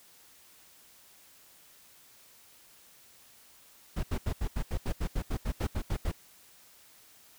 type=noise bursts; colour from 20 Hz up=brown; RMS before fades=-30 dBFS; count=15; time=3.96-6.118 s; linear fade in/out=10 ms; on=72 ms; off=77 ms; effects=white hiss -58 dBFS RMS until 7.38 s